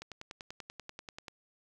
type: click train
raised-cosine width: 0.2 ms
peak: -26 dBFS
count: 14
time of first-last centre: 0.02-1.282 s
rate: 10.3 Hz
effects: 11-bit